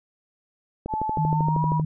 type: click train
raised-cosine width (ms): 2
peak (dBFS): -16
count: 13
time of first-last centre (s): 0.86-1.797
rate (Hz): 12.8
type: tone with pitch glide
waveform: sine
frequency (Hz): 868 to 968.7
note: A5 to B5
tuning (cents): -24 to -34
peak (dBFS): -24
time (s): 0.88-1.82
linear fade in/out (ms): 50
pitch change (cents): +190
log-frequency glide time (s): 1.25-1.63
type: tone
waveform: sine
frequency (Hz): 155.56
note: D#3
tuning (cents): 0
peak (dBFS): -21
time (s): 1.18-1.85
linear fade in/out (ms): 5
effects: none